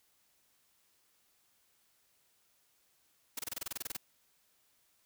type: noise bursts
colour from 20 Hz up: white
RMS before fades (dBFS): -38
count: 13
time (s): 3.37-3.968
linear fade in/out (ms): 5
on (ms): 22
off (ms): 26
effects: white hiss -72 dBFS RMS until 5.05 s